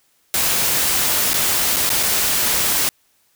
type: noise with dropouts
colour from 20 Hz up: white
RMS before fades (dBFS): -18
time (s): 0.34-2.89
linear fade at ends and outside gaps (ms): 0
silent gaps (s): 1.333-1.341 / 1.761-1.767 / 1.892-1.902 / 2.029-2.033
effects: white hiss -61 dBFS RMS until 3.35 s